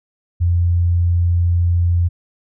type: tone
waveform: sine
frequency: 86.7 Hz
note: F2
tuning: 12 cents flat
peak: -12 dBFS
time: 0.4-2.09 s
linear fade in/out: 20 ms
effects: none